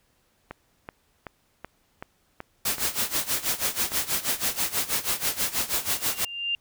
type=click train; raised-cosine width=0.5 ms; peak=-20 dBFS; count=11; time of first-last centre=0.51-4.298 s; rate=2.64 Hz
type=noise with tremolo; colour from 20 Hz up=white; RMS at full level=-24 dBFS; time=2.65-6.25 s; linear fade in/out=5 ms; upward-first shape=sine; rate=6.2 Hz; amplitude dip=85%
type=tone with exponential growth; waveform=sine; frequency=2794 Hz; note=F7; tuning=in tune; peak=-22 dBFS; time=5.76-6.55 s; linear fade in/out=1 ms; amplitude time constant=170 ms
effects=pink hiss -67 dBFS RMS until 6.6 s